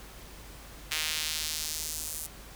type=tone with high-pass filter sweep; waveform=sawtooth; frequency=155.56 Hz; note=D#3; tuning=in tune; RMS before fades=-34 dBFS; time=0.91-2.27 s; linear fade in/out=10 ms; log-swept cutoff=2500 to 9300 Hz; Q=1.1; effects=added 50 Hz sine -49 dBFS peak until 2.55 s + pink hiss -49 dBFS RMS until 2.55 s